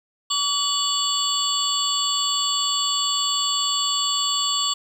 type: tone cluster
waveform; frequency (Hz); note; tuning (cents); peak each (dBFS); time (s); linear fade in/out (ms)
sine; 1142 / 2947 / 3430 / 4480 / 7590; D6 / F#7 / A7 / C#8 / A#8; -49 / -8 / -45 / +18 / +30; -26; 0.3-4.74; 10
effects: tanh soft clip ceiling -10 dBFS + 8-bit